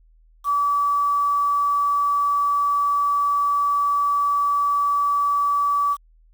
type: tone with quantisation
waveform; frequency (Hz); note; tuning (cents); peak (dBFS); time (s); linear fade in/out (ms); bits
sine; 1149; D6; -38; -17; 0.44-5.97; 50; 7
effects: added 40 Hz sine -51 dBFS peak until 6.33 s

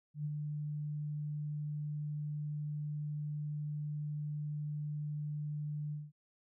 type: tone with ADSR envelope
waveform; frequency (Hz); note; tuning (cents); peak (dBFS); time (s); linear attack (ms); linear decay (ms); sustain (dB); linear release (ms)
sine; 149; D3; +25; -33; 0.14-6.12; 110; 36; -3; 200
effects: none

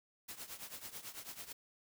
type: noise with tremolo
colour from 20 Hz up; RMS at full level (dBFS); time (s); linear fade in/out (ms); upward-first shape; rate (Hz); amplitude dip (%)
white; -45; 0.28-1.53; 10; triangle; 9.1; 85
effects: none

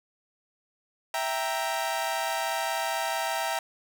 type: chord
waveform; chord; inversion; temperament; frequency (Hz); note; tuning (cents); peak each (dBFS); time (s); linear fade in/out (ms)
sawtooth; E diminished; none; equal; 659.3 / 784 / 932.3; E5 / G5 / Bb5; 0 / 0 / 0; -28; 1.14-3.59; 2
effects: none

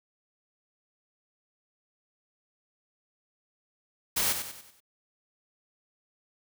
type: noise with echo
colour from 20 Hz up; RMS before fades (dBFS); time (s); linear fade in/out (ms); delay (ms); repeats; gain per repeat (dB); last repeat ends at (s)
white; -27; 4.16-4.33; 10; 95; 5; -7; 4.805
effects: none

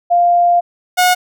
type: tone pair in turn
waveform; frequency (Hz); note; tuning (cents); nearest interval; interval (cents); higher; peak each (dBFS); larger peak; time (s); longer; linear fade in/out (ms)
sine / sawtooth; 698.5 / 725.5; F5 / F#5; 0 / -34; minor second; 66; second; -8 / -5; second; 0.1-0.61 / 0.97-1.15; first; 20
effects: none

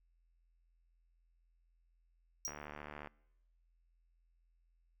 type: tone with exponential decay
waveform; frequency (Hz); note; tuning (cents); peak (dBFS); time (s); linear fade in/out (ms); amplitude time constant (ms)
square; 5710; F8; +37; -34; 2.45-2.58; 1; 27
type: click train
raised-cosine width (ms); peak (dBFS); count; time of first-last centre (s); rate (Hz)
0.5; -31; 45; 2.48-3.073; 74.2
effects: noise-tail reverb RT60 0.9 s tail -25 dB re dry + added 42 Hz sine -70 dBFS peak until 5 s

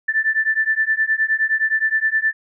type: beating tone pair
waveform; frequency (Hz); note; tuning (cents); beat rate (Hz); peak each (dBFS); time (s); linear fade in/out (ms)
sine; 1760 / 1769.6; A6 / A6; 0 / +9; 9.6; -19; 0.08-2.33; 10
effects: none

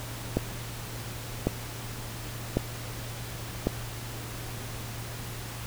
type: click train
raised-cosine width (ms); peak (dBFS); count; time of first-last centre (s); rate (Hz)
2; -10; 4; 0.37-3.67; 0.909
effects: added 116 Hz sine -39 dBFS peak until 5.66 s + pink hiss -40 dBFS RMS until 5.66 s

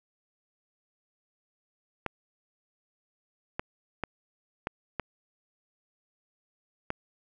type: clicks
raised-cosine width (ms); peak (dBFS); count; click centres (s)
0.5; -15; 6; 2.063 / 3.595 / 4.037 / 4.671 / 4.997 / 6.904
effects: none

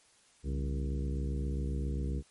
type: harmonic tone with a mistuned harmonic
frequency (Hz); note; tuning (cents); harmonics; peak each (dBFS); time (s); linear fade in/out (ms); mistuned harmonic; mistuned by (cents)
67.5; C#2; -45; 1 / 2 / 3 / 4 / 5 / 6 / 7; -32 / -38 / -42 / -44 / -46 / -48 / -49; 0.43-2.23; 50; 2; +130
effects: white hiss -64 dBFS RMS until 2.3 s + MP3 48 kbps

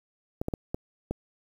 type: clicks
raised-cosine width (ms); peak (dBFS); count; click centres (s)
2; -16; 5; 0.415 / 0.484 / 0.538 / 0.745 / 1.11
effects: 8-bit

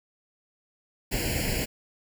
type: noise with comb filter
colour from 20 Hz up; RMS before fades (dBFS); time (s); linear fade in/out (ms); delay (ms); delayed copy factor
pink; -28; 1.11-1.66; 20; 0.41; +1
effects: none

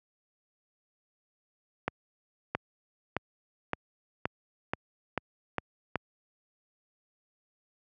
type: accelerating click train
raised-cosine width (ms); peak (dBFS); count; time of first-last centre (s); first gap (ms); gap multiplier
0.5; -13; 9; 1.88-5.957; 670; 0.92
effects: high-pass 80 Hz 12 dB/octave

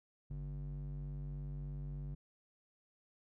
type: tone with band-pass filter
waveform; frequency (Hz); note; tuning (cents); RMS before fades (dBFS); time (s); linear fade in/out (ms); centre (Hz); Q
square; 48.34; G1; -23; -43; 0.3-2.15; 10; 110; 9
effects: none

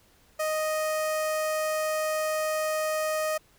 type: tone with notch filter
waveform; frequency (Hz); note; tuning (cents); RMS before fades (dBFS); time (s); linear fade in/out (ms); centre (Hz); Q
sawtooth; 622.3; D#5; 0; -28; 0.39-3.38; 10; 3600; 1.7
effects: pink hiss -61 dBFS RMS until 3.58 s

